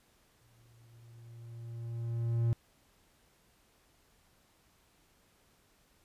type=tone with exponential growth; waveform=triangle; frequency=116.54 Hz; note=A#2; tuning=in tune; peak=-23 dBFS; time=0.41-2.53 s; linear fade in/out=0 ms; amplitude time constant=460 ms; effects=pink hiss -68 dBFS RMS until 6.04 s + resampled to 32000 Hz